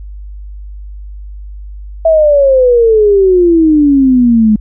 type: exponential sweep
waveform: sine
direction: down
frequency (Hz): 659.3 to 210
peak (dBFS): -4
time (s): 2.05-4.56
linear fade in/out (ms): 5
effects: added 50 Hz sine -24 dBFS peak until 4.6 s